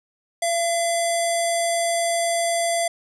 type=tone with low-pass filter; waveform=square; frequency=678 Hz; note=E5; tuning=49 cents sharp; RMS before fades=-22 dBFS; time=0.42-2.88 s; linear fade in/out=5 ms; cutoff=8800 Hz; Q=4.4; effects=none